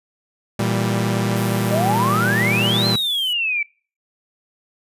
sawtooth chord, E diminished, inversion second, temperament equal, 116.54 / 164.81 / 196 Hz, Bb2 / E3 / G3, 0 / 0 / 0 cents, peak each -17 / -23 / -18 dBFS, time 0.59-2.96 s, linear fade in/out 5 ms
white high-pass noise, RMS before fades -35 dBFS, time 1.36-3.33 s, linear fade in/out 2 ms, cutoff 8500 Hz, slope 24 dB/octave
sine exponential two-way sweep, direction up then down, 587.3 to 4186 to 2282 Hz, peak -18 dBFS, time 1.71-3.63 s, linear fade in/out 5 ms, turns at 2.87 s
effects noise-tail reverb RT60 0.4 s tail -25 dB re dry + resampled to 32000 Hz

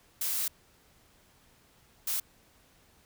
blue noise bursts at uneven times, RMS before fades -31 dBFS, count 2, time 0.21-0.48 / 2.07-2.2 s, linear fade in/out 5 ms, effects pink hiss -63 dBFS RMS until 3.05 s

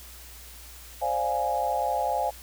sine chord, D half-diminished seventh, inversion third, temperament equal, 523.3 / 587.3 / 698.5 / 830.6 Hz, C5 / D5 / F5 / Ab5, 0 / 0 / 0 / 0 cents, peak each -32 / -32 / -29 / -27 dBFS, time 1.01-2.31 s, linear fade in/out 20 ms, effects added 60 Hz sine -47 dBFS peak until 2.42 s + white hiss -47 dBFS RMS until 2.42 s

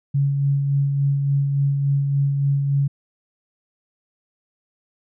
sine tone with tremolo, 140 Hz, C#3, 18 cents sharp, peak -15 dBFS, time 0.14-2.88 s, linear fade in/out 10 ms, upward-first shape sine, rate 3.5 Hz, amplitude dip 35%, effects none

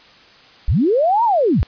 sine linear two-way sweep, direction up then down, 36.71 to 968 to 36.71 Hz, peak -12 dBFS, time 0.68-1.63 s, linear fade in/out 0 ms, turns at 1.24 s, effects white hiss -46 dBFS RMS until 1.67 s + resampled to 11025 Hz

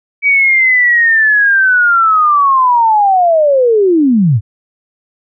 sine linear sweep, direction down, 2284 to 92.5 Hz, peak -6 dBFS, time 0.22-4.41 s, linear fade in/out 50 ms, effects none

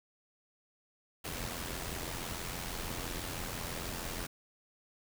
pink noise with amplitude modulation, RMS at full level -37 dBFS, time 1.24-4.27 s, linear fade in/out 10 ms, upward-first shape sine, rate 86.1 Hz, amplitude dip 55%, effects none

